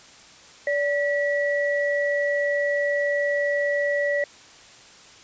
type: tone pair together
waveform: sine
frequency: 576.8 / 1940 Hz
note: D5 / B6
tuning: -31 / -31 cents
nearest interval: octave + major sixth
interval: 2100 cents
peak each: -22 / -25 dBFS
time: 0.67-4.24 s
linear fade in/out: 2 ms
effects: white hiss -48 dBFS RMS until 5.23 s + resampled to 16000 Hz